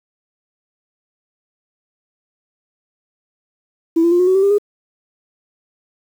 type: tone with pitch steps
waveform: sine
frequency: 329.6 / 340.2 / 351.2 / 362.6 / 374.3 / 386.3 / 398.8 / 411.7 Hz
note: E4 / F4 / F4 / F#4 / F#4 / G4 / G4 / G#4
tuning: 0 / -45 / +10 / -35 / +20 / -25 / +30 / -15 cents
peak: -9 dBFS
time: 3.96-4.584 s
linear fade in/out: 10 ms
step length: 78 ms
effects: tanh soft clip ceiling -6 dBFS + 7-bit